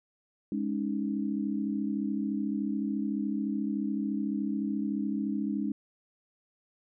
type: chord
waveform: sine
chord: Ab suspended fourth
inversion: none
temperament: equal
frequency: 207.7 / 277.2 / 311.1 Hz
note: Ab3 / Db4 / Eb4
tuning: 0 / 0 / 0 cents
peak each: -31 / -33 / -35 dBFS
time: 0.52-5.72 s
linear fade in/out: 2 ms
effects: none